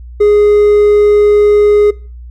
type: tone with hard clipping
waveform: triangle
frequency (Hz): 415.3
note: G#4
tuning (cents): 0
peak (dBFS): -5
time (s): 0.2-1.91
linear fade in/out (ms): 10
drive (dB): 5
effects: noise-tail reverb RT60 0.4 s tail -23 dB re dry + added 60 Hz sine -27 dBFS peak until 2.3 s